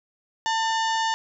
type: harmonic tone with a mistuned harmonic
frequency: 896 Hz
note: A5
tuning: 31 cents sharp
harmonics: 1 / 2 / 3 / 4 / 5 / 6 / 7 / 8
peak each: -23 / -29 / -33 / -35 / -37 / -39 / -40 / -41 dBFS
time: 0.46-1.14 s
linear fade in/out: 0 ms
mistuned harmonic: 3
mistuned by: +140 cents
effects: none